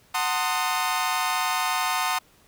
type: chord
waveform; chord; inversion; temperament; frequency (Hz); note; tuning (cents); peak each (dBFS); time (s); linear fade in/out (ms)
sawtooth; F# diminished seventh; none; equal with one note detuned; 740 / 902.7 / 1046.5 / 1244.5; F#5 / A5 / C6 / Eb6; 0 / +44 / 0 / 0; -25; 0.14-2.19; 10
effects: pink hiss -58 dBFS RMS until 2.47 s